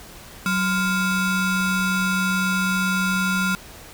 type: ring-modulated tone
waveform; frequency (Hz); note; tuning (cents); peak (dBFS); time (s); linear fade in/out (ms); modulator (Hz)
square; 607; D#5; -43; -17; 0.46-3.55; 0; 794
effects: pink hiss -42 dBFS RMS until 3.93 s